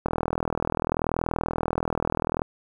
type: click train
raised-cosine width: 1 ms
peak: -10 dBFS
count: 97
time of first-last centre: 0.06-2.419 s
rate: 40.7 Hz
effects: 8-bit